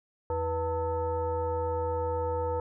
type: tone with frequency modulation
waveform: sine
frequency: 490 Hz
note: B4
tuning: 14 cents flat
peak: -27 dBFS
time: 0.3-2.6 s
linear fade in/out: 2 ms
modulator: 406 Hz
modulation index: 1.1
effects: none